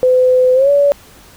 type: tone with pitch glide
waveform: sine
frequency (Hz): 508 to 570.2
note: B4 to C#5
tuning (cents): +49 to +49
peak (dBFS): -7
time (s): 0.03-0.92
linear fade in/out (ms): 0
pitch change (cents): +200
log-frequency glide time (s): 0.54-0.7
effects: pink hiss -42 dBFS RMS until 1.36 s